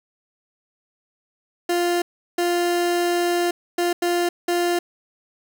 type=tone bursts at uneven times; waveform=30% pulse; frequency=349.2 Hz; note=F4; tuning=in tune; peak=-16 dBFS; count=5; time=1.69-2.02 / 2.38-3.51 / 3.78-3.93 / 4.02-4.29 / 4.48-4.79 s; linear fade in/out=5 ms; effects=none